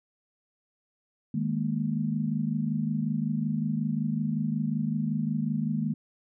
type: chord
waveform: sine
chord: D# suspended fourth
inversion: none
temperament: equal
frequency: 155.56 / 207.7 / 233.1 Hz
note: D#3 / G#3 / A#3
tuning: 0 / 0 / 0 cents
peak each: -30 dBFS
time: 1.34-5.94 s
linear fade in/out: 5 ms
effects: none